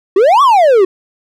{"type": "exponential two-way sweep", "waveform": "triangle", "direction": "up then down", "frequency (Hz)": [360.3, 1174.7, 360.3], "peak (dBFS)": -3, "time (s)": [0.16, 0.85], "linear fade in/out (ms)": 5, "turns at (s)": 0.42, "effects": []}